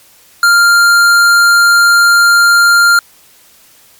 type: tone with tanh clipping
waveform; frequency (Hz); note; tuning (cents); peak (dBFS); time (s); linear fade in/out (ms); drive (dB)
sine; 1396.9; F6; 0; -6; 0.43-2.99; 2; 18
effects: white hiss -44 dBFS RMS until 3.99 s + MP3 96 kbps